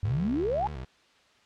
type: exponential sweep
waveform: sine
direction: up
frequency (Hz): 92.5 to 883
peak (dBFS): -25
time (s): 0.03-0.67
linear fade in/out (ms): 0
type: tone with vibrato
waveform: 25% pulse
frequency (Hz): 69.3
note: C#2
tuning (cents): 0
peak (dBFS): -32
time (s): 0.04-0.85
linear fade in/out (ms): 10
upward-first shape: square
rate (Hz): 6.3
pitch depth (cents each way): 140
effects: white hiss -61 dBFS RMS until 1.45 s + low-pass 4000 Hz 12 dB/octave